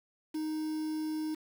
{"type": "tone with quantisation", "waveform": "triangle", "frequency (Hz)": 311.1, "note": "D#4", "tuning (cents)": 0, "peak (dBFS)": -30, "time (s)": [0.34, 1.35], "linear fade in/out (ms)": 10, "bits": 8, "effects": []}